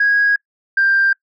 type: tone pair in turn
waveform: sine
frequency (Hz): 1649 / 1585.1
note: G#6 / G6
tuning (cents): -13 / +19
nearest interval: minor second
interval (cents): 68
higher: first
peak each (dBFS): -10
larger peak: neither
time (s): 0-0.36 / 0.77-1.13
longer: neither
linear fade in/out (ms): 5
effects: noise-tail reverb RT60 0.1 s tail -25 dB re dry + tanh soft clip ceiling -7 dBFS